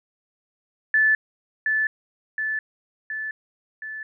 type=tone with echo; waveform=sine; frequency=1744 Hz; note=A6; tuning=16 cents flat; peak=-15 dBFS; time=0.94-1.15 s; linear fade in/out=2 ms; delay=720 ms; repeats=4; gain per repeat=-4 dB; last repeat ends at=4.03 s; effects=none